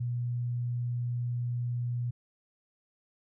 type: tone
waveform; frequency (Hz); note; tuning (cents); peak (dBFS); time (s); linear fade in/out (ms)
sine; 121.2; B2; -32; -29; 0-2.11; 10
effects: none